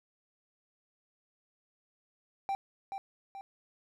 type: tone with echo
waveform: triangle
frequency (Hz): 784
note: G5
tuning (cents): 0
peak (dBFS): -28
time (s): 2.49-2.55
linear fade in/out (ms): 0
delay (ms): 430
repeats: 2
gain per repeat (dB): -6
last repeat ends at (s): 3.41
effects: none